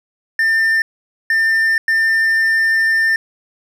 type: tone bursts at uneven times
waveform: triangle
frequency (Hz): 1797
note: A6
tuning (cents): +36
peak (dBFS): -10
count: 3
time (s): 0.39-0.82 / 1.3-1.78 / 1.88-3.16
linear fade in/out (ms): 2
effects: none